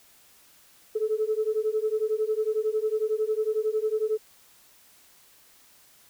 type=beating tone pair; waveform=sine; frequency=428 / 439 Hz; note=A4 / A4; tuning=-48 / -4 cents; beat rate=11 Hz; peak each=-26 / -26 dBFS; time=0.95-4.18 s; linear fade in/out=10 ms; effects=tanh soft clip ceiling -16 dBFS + white hiss -57 dBFS RMS until 6.09 s